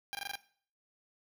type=tone bursts; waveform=10% pulse; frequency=799 Hz; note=G5; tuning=33 cents sharp; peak=-28 dBFS; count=6; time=0.13-0.355 s; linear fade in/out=0 ms; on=20 ms; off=21 ms; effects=noise-tail reverb RT60 0.5 s tail -18 dB re dry